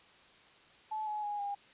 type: tone with pitch steps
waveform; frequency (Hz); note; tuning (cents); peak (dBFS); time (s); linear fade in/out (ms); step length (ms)
sine; 865 / 845.7 / 826.9 / 808.5; A5 / G#5 / G#5 / G#5; -30 / +31 / -8 / -47; -34; 0.91-1.55; 10; 160
effects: white hiss -60 dBFS RMS until 1.73 s + resampled to 8000 Hz